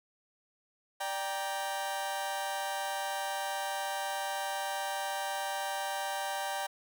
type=chord; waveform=sawtooth; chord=G minor; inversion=second; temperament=just; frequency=588 / 784 / 940.8 Hz; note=D5 / G5 / Bb5; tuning=+2 / 0 / +16 cents; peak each=-36 / -31 / -36 dBFS; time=1-6.67 s; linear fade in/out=10 ms; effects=none